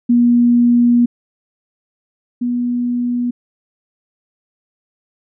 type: tone pair in turn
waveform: sine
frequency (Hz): 240 / 243.2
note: B3 / B3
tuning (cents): -49 / -26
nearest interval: unison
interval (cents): 23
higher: second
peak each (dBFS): -8 / -15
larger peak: first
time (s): 0.09-1.06 / 2.41-3.31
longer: first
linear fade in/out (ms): 10
effects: none